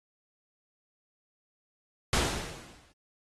pink noise with exponential decay, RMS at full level -24 dBFS, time 2.13-2.92 s, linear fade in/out 1 ms, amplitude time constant 170 ms, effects low-pass 9000 Hz 12 dB/octave + AAC 32 kbps

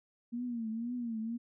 sine tone with vibrato, 233.1 Hz, A#3, in tune, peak -34 dBFS, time 0.32-1.38 s, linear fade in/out 20 ms, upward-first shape triangle, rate 2 Hz, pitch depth 120 cents each way, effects none

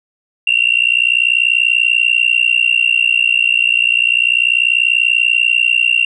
sine tone with amplitude modulation, 2754 Hz, F7, 25 cents flat, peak -5 dBFS, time 0.47-6.05 s, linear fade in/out 5 ms, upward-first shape sine, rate 60.3 Hz, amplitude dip 100%, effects tanh soft clip ceiling -2 dBFS

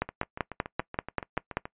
two click trains, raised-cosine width 0.5 ms, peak -11 / -21 dBFS, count 9 / 12, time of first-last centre 0.02-1.57 / 0.09-1.655 s, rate 5.16 / 7.03 Hz, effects noise-tail reverb RT60 0.1 s tail -22 dB re dry + resampled to 8000 Hz

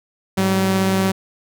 sawtooth tone pair together, 103.83 / 190.98 Hz, G#2 / G3, 0 / -45 cents, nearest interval major seventh, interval 1055 cents, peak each -21 / -12 dBFS, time 0.37-1.12 s, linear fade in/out 10 ms, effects none

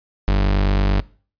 40% pulse tone, 49 Hz, G1, in tune, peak -13 dBFS, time 0.28-1 s, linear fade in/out 0 ms, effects noise-tail reverb RT60 0.4 s tail -21 dB re dry + resampled to 11025 Hz

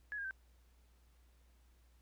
sine tone with pitch steps, 1689 / 1618.3 / 1550.6 Hz, G#6 / G#6 / G6, +29 / -45 / -19 cents, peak -39 dBFS, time 0.12-0.309 s, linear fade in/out 0 ms, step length 63 ms, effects added 60 Hz sine -64 dBFS peak until 2.01 s + pink hiss -75 dBFS RMS until 2.01 s

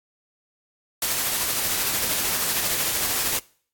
white noise with tremolo, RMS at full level -23 dBFS, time 1.02-3.39 s, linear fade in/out 2 ms, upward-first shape sine, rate 13 Hz, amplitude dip 25%, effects noise-tail reverb RT60 0.5 s tail -23 dB re dry + AAC 64 kbps

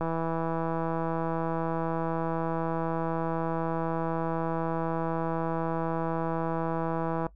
click train, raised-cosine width 1 ms, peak -17 dBFS, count 1191, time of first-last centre 0.01-7.266 s, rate 164 Hz, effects noise-tail reverb RT60 0.1 s tail -18 dB re dry + added 50 Hz sine -51 dBFS peak until 7.35 s

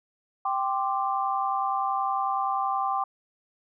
sine chord, G suspended fourth, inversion none, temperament just, 784 / 1045.3 / 1176 Hz, G5 / C6 / D6, 0 / -2 / +2 cents, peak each -27 / -30 / -29 dBFS, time 0.45-3.04 s, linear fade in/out 5 ms, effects none

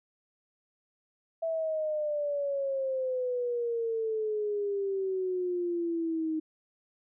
sine exponential sweep, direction down, 660 to 312.5 Hz, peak -28 dBFS, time 1.42-6.4 s, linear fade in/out 10 ms, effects none

